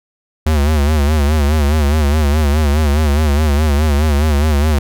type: tone with vibrato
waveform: square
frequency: 74.5 Hz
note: D2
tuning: 25 cents sharp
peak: -11 dBFS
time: 0.46-4.79 s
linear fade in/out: 5 ms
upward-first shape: sine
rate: 4.8 Hz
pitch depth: 100 cents each way
effects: none